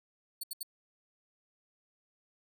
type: tone bursts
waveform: 5% pulse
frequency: 4428 Hz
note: C#8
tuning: 3 cents flat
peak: -29 dBFS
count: 3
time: 0.41-0.631 s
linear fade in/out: 5 ms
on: 25 ms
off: 73 ms
effects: none